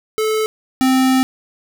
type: tone pair in turn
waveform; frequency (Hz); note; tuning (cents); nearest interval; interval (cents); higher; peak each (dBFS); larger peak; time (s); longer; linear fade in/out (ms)
square; 434.7 / 260.8; A4 / C4; -21 / -5; major sixth; 884; first; -16 / -12; second; 0.18-0.46 / 0.81-1.23; second; 0
effects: none